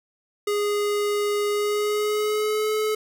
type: tone with pitch glide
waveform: square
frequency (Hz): 412.8 to 430.1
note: G#4 to A4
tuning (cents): -10 to -39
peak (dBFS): -22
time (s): 0.47-2.95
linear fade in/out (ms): 5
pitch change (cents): +71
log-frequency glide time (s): 1.49-2.71
effects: none